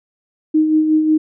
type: tone with tremolo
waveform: sine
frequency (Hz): 311.1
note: D#4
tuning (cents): 0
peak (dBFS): -9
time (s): 0.54-1.18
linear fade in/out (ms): 10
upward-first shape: sine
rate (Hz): 5.5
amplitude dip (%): 45
effects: none